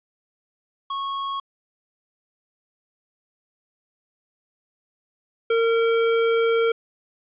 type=tone pair in turn; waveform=square; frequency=1100 / 458.2 Hz; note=C#6 / A#4; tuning=-14 / -30 cents; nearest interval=octave + minor third; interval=1516 cents; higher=first; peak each=-26 / -18 dBFS; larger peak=second; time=0.9-1.4 / 5.5-6.72 s; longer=second; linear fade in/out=5 ms; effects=resampled to 8000 Hz + 10-bit